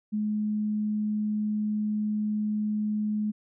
sine tone, 211.7 Hz, G#3, 33 cents sharp, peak -25 dBFS, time 0.12-3.32 s, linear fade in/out 20 ms, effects none

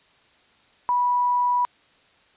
sine tone with quantisation, 980 Hz, B5, 14 cents flat, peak -18 dBFS, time 0.89-1.65 s, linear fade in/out 0 ms, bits 8, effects white hiss -58 dBFS RMS until 2.36 s + resampled to 8000 Hz

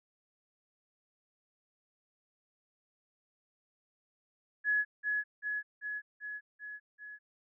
sine tone with echo, 1691 Hz, G#6, 31 cents sharp, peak -26 dBFS, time 4.64-4.85 s, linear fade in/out 50 ms, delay 390 ms, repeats 6, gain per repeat -3 dB, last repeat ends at 7.19 s, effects none

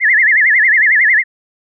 sine tone with vibrato, 1901 Hz, A#6, 33 cents sharp, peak -7 dBFS, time 0-1.24 s, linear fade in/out 50 ms, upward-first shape sine, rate 11 Hz, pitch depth 200 cents each way, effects none

